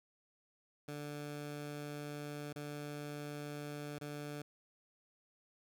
15% pulse tone with dropouts, 146.83 Hz, D3, in tune, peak -36 dBFS, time 0.88-4.42 s, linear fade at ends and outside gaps 5 ms, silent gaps 2.529-2.559 / 3.986-4.011 s, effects none

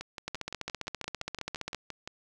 two click trains, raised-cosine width 0.2 ms, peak -17 / -21 dBFS, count 23 / 13, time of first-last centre 0.28-1.747 / 0.01-2.075 s, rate 15 / 5.81 Hz, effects none

